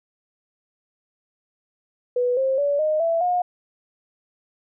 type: tone with pitch steps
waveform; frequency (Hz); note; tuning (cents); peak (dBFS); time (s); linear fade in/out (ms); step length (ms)
sine; 492.6 / 531 / 572.4 / 617.1 / 665.2 / 717.1; B4 / C5 / D5 / D#5 / E5 / F5; -5 / +25 / -45 / -14 / +16 / +46; -18; 2.16-3.42; 5; 210
effects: none